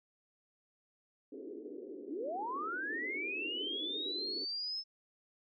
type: band-pass noise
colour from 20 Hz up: pink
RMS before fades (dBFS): -46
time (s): 1.32-4.45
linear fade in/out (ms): 10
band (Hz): 290 to 440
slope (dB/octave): 48
type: linear sweep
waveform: sine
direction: up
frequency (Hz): 225.2 to 5274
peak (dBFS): -36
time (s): 2.08-4.84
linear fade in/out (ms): 50
effects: none